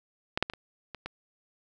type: clicks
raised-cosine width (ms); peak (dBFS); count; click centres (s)
0.3; -12 / -7 / -17 / -25 / -23 / -20; 6; 0.375 / 0.426 / 0.499 / 0.536 / 0.947 / 1.06
effects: none